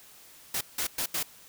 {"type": "noise bursts at uneven times", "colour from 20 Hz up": "white", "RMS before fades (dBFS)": -30, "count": 4, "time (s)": [[0.54, 0.61], [0.78, 0.87], [0.98, 1.06], [1.14, 1.23]], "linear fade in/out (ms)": 5, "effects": ["white hiss -53 dBFS RMS until 1.48 s"]}